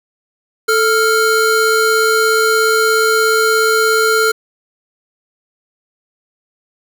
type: tone pair together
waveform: square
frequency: 440 / 1396.9 Hz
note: A4 / F6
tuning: 0 / 0 cents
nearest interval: octave + minor sixth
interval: 2000 cents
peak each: -14 dBFS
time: 0.68-4.32 s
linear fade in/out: 10 ms
effects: none